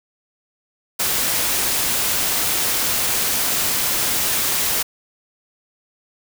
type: noise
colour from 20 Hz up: white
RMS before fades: -20 dBFS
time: 0.99-4.83 s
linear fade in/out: 10 ms
effects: none